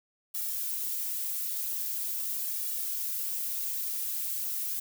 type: noise with flanger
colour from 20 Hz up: violet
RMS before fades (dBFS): -33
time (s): 0.34-4.8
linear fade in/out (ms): 10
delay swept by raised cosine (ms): 1.9 to 4.4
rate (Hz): 0.43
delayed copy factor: -0.8
effects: none